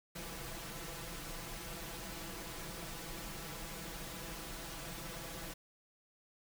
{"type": "noise with comb filter", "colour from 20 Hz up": "pink", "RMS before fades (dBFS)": -45, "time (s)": [0.15, 5.54], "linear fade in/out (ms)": 10, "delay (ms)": 6, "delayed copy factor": 0.8, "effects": []}